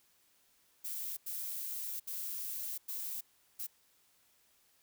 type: noise bursts at uneven times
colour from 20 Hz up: violet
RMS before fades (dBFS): -40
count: 5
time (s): 0.84-1.17 / 1.26-2 / 2.07-2.78 / 2.88-3.21 / 3.59-3.67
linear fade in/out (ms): 10
effects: white hiss -70 dBFS RMS until 4.82 s